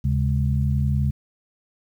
sine tone cluster, 75.3 / 134.8 / 206.2 Hz, D2 / C#3 / G#3, +44 / -48 / -12 cents, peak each -22 / -21 / -28 dBFS, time 0.04-1.11 s, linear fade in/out 10 ms, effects 9-bit

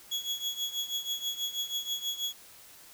35% pulse tone with tremolo, 3347 Hz, G#7, 13 cents sharp, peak -26 dBFS, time 0.11-2.33 s, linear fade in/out 10 ms, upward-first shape triangle, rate 6.2 Hz, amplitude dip 85%, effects white hiss -53 dBFS RMS until 2.93 s

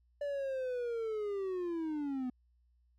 triangle linear sweep, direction down, 582 to 246.9 Hz, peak -32 dBFS, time 0.21-2.3 s, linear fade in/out 5 ms, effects added 60 Hz sine -67 dBFS peak until 2.98 s

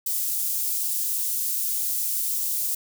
white high-pass noise, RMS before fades -26 dBFS, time 0.06-2.75 s, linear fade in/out 5 ms, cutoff 8200 Hz, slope 12 dB/octave, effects none

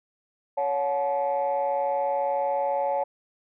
sine tone cluster, 560 / 728 / 862 Hz, C#5 / F#5 / A5, +18 / -28 / -36 cents, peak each -25 / -29 / -26 dBFS, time 0.57-3.04 s, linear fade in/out 10 ms, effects tanh soft clip ceiling -17 dBFS

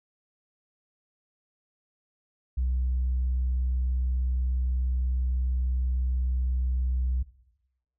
sine tone, 63.1 Hz, B1, 38 cents sharp, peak -22 dBFS, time 2.57-7.23 s, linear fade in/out 10 ms, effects noise-tail reverb RT60 0.9 s tail -19 dB re dry + tanh soft clip ceiling -21 dBFS

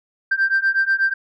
sine beating tone pair, 1568 / 1576.2 Hz, G6 / G6, 0 / +9 cents, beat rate 8.2 Hz, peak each -18 / -17 dBFS, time 0.31-1.14 s, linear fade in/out 10 ms, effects tanh soft clip ceiling -11 dBFS

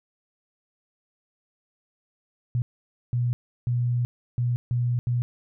sine tone bursts at uneven times, 121.6 Hz, B2, 26 cents flat, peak -21 dBFS, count 6, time 2.55-2.62 / 3.13-3.33 / 3.67-4.05 / 4.38-4.56 / 4.71-4.99 / 5.07-5.22 s, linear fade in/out 0 ms, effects none

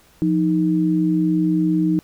sine tone pair together, 174.8 / 312.3 Hz, F3 / D#4, +2 / +7 cents, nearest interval minor seventh, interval 1005 cents, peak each -19 / -17 dBFS, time 0.22-1.99 s, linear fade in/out 0 ms, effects pink hiss -53 dBFS RMS until 2.03 s

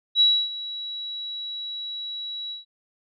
sine tone with ADSR envelope, 3900 Hz, B7, 23 cents flat, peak -13 dBFS, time 0.15-2.65 s, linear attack 56 ms, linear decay 280 ms, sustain -17 dB, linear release 140 ms, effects none

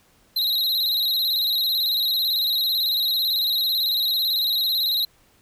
square tone with vibrato, 3951 Hz, B7, in tune, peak -20 dBFS, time 0.36-5.05 s, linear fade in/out 5 ms, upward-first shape square, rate 18 Hz, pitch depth 61 cents each way, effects pink hiss -59 dBFS RMS until 5.41 s

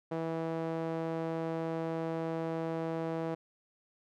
sawtooth tone with band-pass filter, 163.3 Hz, E3, 16 cents flat, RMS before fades -35 dBFS, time 0.11-3.35 s, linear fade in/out 10 ms, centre 530 Hz, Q 1.2, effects none

